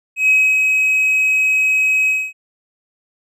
triangle tone with ADSR envelope, 2544 Hz, D#7, 38 cents sharp, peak -6 dBFS, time 0.16-2.33 s, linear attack 130 ms, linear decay 270 ms, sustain -4 dB, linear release 250 ms, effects tanh soft clip ceiling -5 dBFS + resampled to 32000 Hz

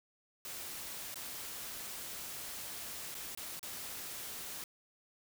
white noise with dropouts, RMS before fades -44 dBFS, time 0.45-4.64 s, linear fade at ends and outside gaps 1 ms, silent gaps 1.143-1.157 / 3.144-3.15 / 3.35-3.374 / 3.594-3.629 s, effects none

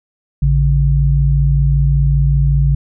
sine tone pair together, 56.07 / 141.3 Hz, A1 / C#3, +33 / +34 cents, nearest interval octave + major third, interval 1601 cents, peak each -12 dBFS, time 0.42-2.75 s, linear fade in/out 5 ms, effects none

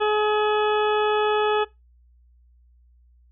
harmonic tone, 423.6 Hz, G#4, 34 cents sharp, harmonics 1 / 2 / 3 / 4 / 6 / 7 / 8, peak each -20 / -25 / -27 / -32 / -34 / -38 / -35 dBFS, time 0-1.65 s, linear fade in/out 20 ms, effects noise-tail reverb RT60 0.2 s tail -21 dB re dry + added 60 Hz sine -53 dBFS peak until 3.31 s

